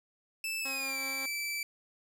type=tone with pitch glide; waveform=sawtooth; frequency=2637 to 2322 Hz; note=E7 to D7; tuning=0 to -20 cents; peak=-30 dBFS; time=0.44-1.63 s; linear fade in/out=2 ms; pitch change=-220 cents; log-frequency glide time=0.6-0.98 s
type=tone with tremolo; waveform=10% pulse; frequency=269.2 Hz; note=C4; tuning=49 cents sharp; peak=-32 dBFS; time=0.65-1.26 s; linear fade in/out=5 ms; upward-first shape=triangle; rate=5.3 Hz; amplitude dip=30%
effects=none